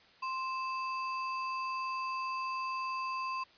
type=tone with sample-and-hold; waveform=sine; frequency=1046.5 Hz; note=C6; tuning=in tune; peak=-33 dBFS; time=0.22-3.44 s; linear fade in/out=10 ms; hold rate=3675 Hz; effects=white hiss -61 dBFS RMS until 3.57 s + resampled to 11025 Hz